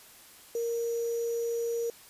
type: tone with sample-and-hold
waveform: sine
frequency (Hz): 466.2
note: A#4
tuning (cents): 0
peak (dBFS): -28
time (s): 0.55-1.9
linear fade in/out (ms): 2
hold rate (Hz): 6300
effects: white hiss -53 dBFS RMS until 2.09 s + resampled to 32000 Hz